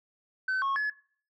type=tone with pitch steps; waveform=sine; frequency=1524 / 1094 / 1705 Hz; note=G6 / C#6 / G#6; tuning=-49 / -23 / +45 cents; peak=-24 dBFS; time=0.48-0.9 s; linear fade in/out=5 ms; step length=140 ms; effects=noise-tail reverb RT60 0.5 s tail -22 dB re dry + tanh soft clip ceiling -25 dBFS